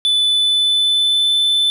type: tone with pitch glide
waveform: triangle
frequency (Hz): 3489 to 3521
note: A7 to A7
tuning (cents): -15 to 0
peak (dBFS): -11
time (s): 0.05-1.7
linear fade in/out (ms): 0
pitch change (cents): +15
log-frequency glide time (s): 0.21-1.33
effects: none